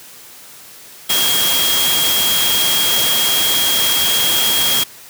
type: tone in noise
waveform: sine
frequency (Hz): 3261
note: G#7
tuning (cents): -32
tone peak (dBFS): -16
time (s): 1.09-4.84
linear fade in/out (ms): 10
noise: white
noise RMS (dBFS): -17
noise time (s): 1.09-4.84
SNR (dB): -2
effects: white hiss -39 dBFS RMS until 5.09 s + high-pass 80 Hz 12 dB/octave